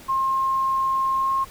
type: tone with pitch glide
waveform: sine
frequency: 1066 to 1073.4 Hz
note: C6 to C6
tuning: +32 to +44 cents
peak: -19 dBFS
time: 0.08-1.45 s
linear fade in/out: 20 ms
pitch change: +12 cents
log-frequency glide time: 1.16-1.31 s
effects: pink hiss -45 dBFS RMS until 1.5 s